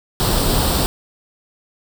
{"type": "noise with comb filter", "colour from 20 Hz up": "pink", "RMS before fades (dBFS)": -17, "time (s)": [0.2, 0.86], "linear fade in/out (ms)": 0, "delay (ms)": 0.23, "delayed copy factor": 0.6, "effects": []}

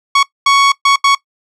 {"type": "tone bursts at uneven times", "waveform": "sawtooth", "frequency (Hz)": 1113, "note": "C#6", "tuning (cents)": 7, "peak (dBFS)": -3, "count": 4, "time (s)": [[0.15, 0.23], [0.46, 0.72], [0.85, 0.96], [1.04, 1.15]], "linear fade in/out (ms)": 5, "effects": ["noise-tail reverb RT60 0.1 s tail -20 dB re dry", "low-pass 6000 Hz 12 dB/octave"]}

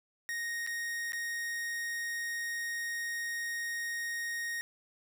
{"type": "tone with dropouts", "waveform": "45% pulse", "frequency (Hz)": 1864.7, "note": "A#6", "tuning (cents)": 0, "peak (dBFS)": -34, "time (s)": [0.29, 4.61], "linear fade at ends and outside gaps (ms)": 0, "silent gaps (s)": [[0.665, 0.673], [1.121, 1.132]], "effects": ["11-bit"]}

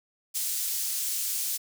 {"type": "high-pass noise", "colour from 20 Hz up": "pink", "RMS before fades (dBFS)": -30, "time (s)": [0.34, 1.58], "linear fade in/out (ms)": 20, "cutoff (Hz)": 6600, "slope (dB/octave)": 12, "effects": []}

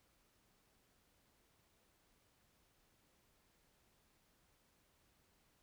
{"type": "silence", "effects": ["pink hiss -75 dBFS RMS until 5.62 s"]}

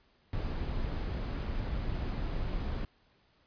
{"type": "noise", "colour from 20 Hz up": "brown", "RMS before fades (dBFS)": -34, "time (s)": [0.33, 2.85], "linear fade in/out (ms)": 2, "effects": ["pink hiss -68 dBFS RMS until 3.46 s", "resampled to 11025 Hz"]}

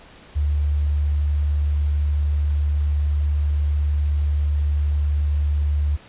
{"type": "tone", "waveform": "sine", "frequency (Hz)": 73.42, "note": "D2", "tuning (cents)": 0, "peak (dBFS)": -17, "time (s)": [0.35, 5.97], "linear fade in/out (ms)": 20, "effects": ["pink hiss -46 dBFS RMS until 6.08 s", "resampled to 8000 Hz"]}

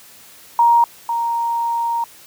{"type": "tone pair in turn", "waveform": "sine", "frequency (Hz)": [939, 932.5], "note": ["A#5", "A#5"], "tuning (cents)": [12, 0], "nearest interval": "unison", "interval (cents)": 12, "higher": "first", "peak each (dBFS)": [-9, -17], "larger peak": "first", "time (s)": [[0.59, 0.84], [1.09, 2.04]], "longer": "second", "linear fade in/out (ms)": 2, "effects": ["white hiss -44 dBFS RMS until 2.26 s", "high-pass 60 Hz 12 dB/octave"]}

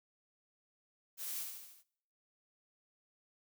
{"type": "noise with echo", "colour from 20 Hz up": "blue", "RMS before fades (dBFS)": -42, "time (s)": [1.17, 1.46], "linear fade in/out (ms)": 50, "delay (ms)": 76, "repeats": 5, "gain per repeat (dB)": -4, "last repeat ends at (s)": 1.84, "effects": ["noise-tail reverb RT60 0.7 s tail -23 dB re dry"]}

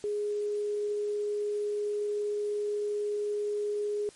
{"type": "tone", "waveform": "sine", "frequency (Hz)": 415.3, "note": "G#4", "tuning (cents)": 0, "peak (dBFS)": -28, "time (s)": [0.04, 4.09], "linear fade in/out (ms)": 0, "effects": ["white hiss -55 dBFS RMS until 4.15 s", "MP3 48 kbps"]}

